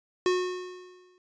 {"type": "tone with exponential decay", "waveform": "square", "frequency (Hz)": 363.9, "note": "F#4", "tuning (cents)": -29, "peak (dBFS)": -21, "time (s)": [0.26, 1.18], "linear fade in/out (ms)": 1, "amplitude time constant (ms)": 200, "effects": ["resampled to 16000 Hz"]}